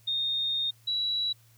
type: tone pair in turn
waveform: sine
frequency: 3681 / 3914 Hz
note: A#7 / B7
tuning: -23 / -16 cents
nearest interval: minor second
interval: 107 cents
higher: second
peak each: -26 dBFS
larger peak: neither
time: 0.07-0.71 / 0.87-1.33 s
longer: first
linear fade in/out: 10 ms
effects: added 114 Hz sine -58 dBFS peak until 1.57 s + white hiss -63 dBFS RMS until 1.57 s